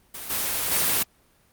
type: noise with level steps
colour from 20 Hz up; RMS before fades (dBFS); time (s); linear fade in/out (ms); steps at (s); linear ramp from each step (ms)
white; -36 / -26 / -22; 0.14-1.03; 5; 0.3 / 0.71; 5
effects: pink hiss -61 dBFS RMS until 1.52 s + Opus 32 kbps